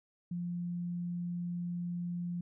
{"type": "tone", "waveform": "sine", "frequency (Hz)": 174.61, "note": "F3", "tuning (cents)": 0, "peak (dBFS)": -34, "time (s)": [0.31, 2.41], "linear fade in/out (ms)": 5, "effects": []}